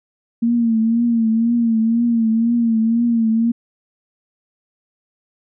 sine tone with vibrato, 229.6 Hz, A#3, 26 cents flat, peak -13 dBFS, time 0.42-3.52 s, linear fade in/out 10 ms, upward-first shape triangle, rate 2 Hz, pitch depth 71 cents each way, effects none

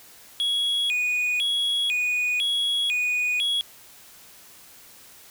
triangle tone with vibrato, 2870 Hz, F7, 47 cents sharp, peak -20 dBFS, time 0.4-3.61 s, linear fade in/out 0 ms, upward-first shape square, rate 1 Hz, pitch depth 260 cents each way, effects white hiss -49 dBFS RMS until 5.3 s

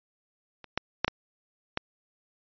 clicks, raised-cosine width 0.3 ms, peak -28 / -10 / -6 / -9 / -11 dBFS, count 5, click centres 0.643 / 0.776 / 1.046 / 1.08 / 1.774 s, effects resampled to 11025 Hz

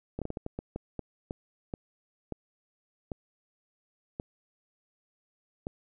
slowing click train, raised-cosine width 2 ms, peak -21 dBFS, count 15, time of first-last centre 0.19-5.669 s, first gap 27 ms, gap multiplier 1.36, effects none

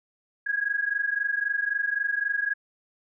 sine tone pair together, 1637.4 / 1661.2 Hz, G#6 / G#6, -25 / 0 cents, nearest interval unison, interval 25 cents, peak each -27 dBFS, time 0.46-2.54 s, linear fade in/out 10 ms, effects none

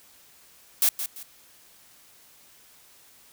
blue noise with echo, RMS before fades -20 dBFS, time 0.82-0.89 s, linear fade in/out 2 ms, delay 170 ms, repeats 2, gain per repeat -10 dB, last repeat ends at 1.23 s, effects white hiss -55 dBFS RMS until 3.32 s

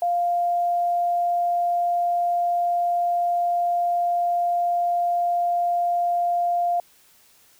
sine tone, 698.5 Hz, F5, in tune, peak -19 dBFS, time 0.02-6.8 s, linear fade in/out 2 ms, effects white hiss -56 dBFS RMS until 7.59 s

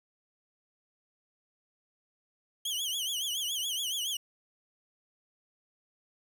sawtooth tone with vibrato, 3136 Hz, G7, in tune, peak -28 dBFS, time 2.65-4.17 s, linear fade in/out 5 ms, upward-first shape triangle, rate 7.1 Hz, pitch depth 170 cents each way, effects 10-bit

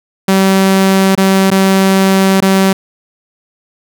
sawtooth tone with dropouts, 192.2 Hz, G3, 34 cents flat, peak -3 dBFS, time 0.28-2.73 s, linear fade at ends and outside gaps 5 ms, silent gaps 1.152-1.176 / 1.504-1.514 / 2.405-2.422 s, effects none

